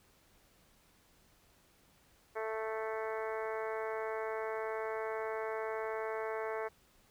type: harmonic tone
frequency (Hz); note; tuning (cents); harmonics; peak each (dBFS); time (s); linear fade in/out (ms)
220.2; A3; +2; 2 / 3 / 4 / 5 / 6 / 7 / 8 / 9 / 10; -38 / -42 / -44 / -46 / -48 / -49 / -50 / -51 / -52; 2.35-6.69; 20
effects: pink hiss -67 dBFS RMS until 7.1 s